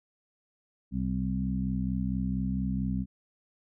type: harmonic tone with a mistuned harmonic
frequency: 64.4 Hz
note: C2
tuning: 27 cents flat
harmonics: 1 / 2 / 3 / 4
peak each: -34 / -35 / -30 / -35 dBFS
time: 0.91-3.06 s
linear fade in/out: 50 ms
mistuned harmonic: 1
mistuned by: +24 cents
effects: none